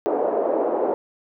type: band-pass noise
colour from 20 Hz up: white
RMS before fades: -22 dBFS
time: 0.06-0.94 s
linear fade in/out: 0 ms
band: 360 to 640 Hz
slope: 24 dB/octave
effects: none